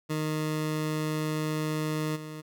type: tone with level steps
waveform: 20% pulse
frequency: 154.7 Hz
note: D#3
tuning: 10 cents flat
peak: -23 / -33 dBFS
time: 0.09-2.42 s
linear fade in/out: 20 ms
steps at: 2.15 s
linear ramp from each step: 20 ms
effects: none